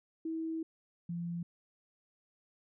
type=tone pair in turn; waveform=sine; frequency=323.5 / 171.37 Hz; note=E4 / F3; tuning=-32 / -32 cents; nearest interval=major seventh; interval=1100 cents; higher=first; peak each=-34 / -35 dBFS; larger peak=first; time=0.25-0.63 / 1.09-1.43 s; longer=first; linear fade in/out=5 ms; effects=none